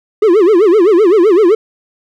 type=tone with vibrato; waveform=triangle; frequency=387.1 Hz; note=G4; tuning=22 cents flat; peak=-3 dBFS; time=0.22-1.55 s; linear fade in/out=5 ms; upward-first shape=sine; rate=7.8 Hz; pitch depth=250 cents each way; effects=none